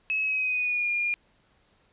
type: tone with pitch glide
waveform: sine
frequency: 2576 to 2417 Hz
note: E7 to D7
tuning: -41 to +49 cents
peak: -24 dBFS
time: 0.1-1.14 s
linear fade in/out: 0 ms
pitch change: -110 cents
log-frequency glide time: 0.21-0.9 s
effects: pink hiss -65 dBFS RMS until 1.92 s + resampled to 8000 Hz